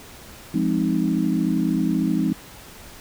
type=chord; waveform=sine; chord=F minor seventh; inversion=none; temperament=equal; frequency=174.61 / 207.7 / 261.6 / 311.1 Hz; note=F3 / Ab3 / C4 / Eb4; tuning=0 / 0 / 0 / 0 cents; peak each=-24 dBFS; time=0.54-2.33 s; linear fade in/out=5 ms; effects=pink hiss -43 dBFS RMS until 3 s